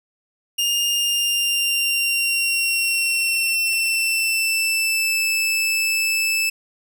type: tone with pitch glide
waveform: sawtooth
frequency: 2819 to 2630 Hz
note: F7 to E7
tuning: +16 to -5 cents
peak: -15 dBFS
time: 0.58-6.5 s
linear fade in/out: 10 ms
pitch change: -121 cents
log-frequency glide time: 0.88-5.27 s
effects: none